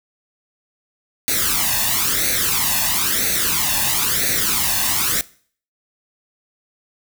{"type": "noise with flanger", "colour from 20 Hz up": "white", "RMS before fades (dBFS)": -19, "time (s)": [1.28, 5.21], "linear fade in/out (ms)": 0, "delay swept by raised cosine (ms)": [0.48, 1.14], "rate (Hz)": 1, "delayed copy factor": 0.75, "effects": ["noise-tail reverb RT60 0.5 s tail -21 dB re dry"]}